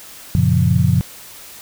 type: chord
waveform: sine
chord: Gb major seventh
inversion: none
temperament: equal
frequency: 92.5 / 116.54 / 138.59 / 174.61 Hz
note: Gb2 / Bb2 / Db3 / F3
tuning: 0 / 0 / 0 / 0 cents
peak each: -17 dBFS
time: 0.35-1.01 s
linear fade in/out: 0 ms
effects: white hiss -38 dBFS RMS until 1.61 s